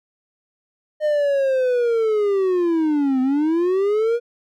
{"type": "linear two-way sweep", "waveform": "triangle", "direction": "down then up", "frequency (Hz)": [613, 254.2, 481], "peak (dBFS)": -14, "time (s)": [1, 4.2], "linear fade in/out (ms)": 50, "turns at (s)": 3.21, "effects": []}